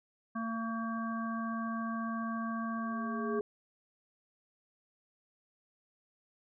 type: harmonic tone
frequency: 226.8 Hz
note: A#3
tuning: 47 cents flat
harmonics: 1 / 3 / 5 / 7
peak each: -35 / -45 / -39 / -45 dBFS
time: 0.35-3.4 s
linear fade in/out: 10 ms
type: tone with exponential growth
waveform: sine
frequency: 415.3 Hz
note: G#4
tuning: in tune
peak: -29 dBFS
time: 2.67-3.41 s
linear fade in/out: 1 ms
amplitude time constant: 160 ms
effects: none